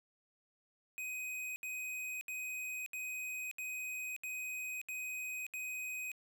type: tone bursts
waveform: square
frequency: 2509 Hz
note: D#7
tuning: 14 cents sharp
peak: -40 dBFS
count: 8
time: 0.98-6.117 s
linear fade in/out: 0 ms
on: 580 ms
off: 71 ms
effects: none